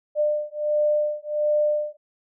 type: beating tone pair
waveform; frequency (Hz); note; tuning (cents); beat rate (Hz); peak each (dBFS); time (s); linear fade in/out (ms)
sine; 598 / 599.4; D5 / D5; +31 / +35; 1.4; -23; 0.15-1.97; 50
effects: none